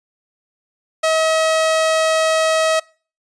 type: tone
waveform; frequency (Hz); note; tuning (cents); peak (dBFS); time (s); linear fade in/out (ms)
sawtooth; 639; D#5; +46; -10; 1.03-2.8; 10
effects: noise-tail reverb RT60 0.4 s tail -25 dB re dry + resampled to 22050 Hz